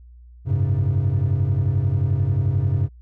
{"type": "chord", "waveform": "triangle", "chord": "F# suspended second", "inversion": "none", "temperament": "equal with one note detuned", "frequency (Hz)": [92.5, 103.83, 135.04], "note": ["F#2", "G#2", "C#3"], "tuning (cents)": [0, 0, -45], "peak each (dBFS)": -19, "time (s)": [0.45, 2.89], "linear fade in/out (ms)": 50, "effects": ["tanh soft clip ceiling -10 dBFS", "added 60 Hz sine -42 dBFS peak until 3.01 s"]}